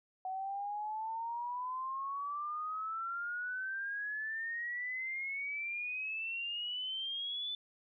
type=exponential sweep; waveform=sine; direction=up; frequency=746 to 3520 Hz; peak=-36 dBFS; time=0.25-7.55 s; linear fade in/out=2 ms; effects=none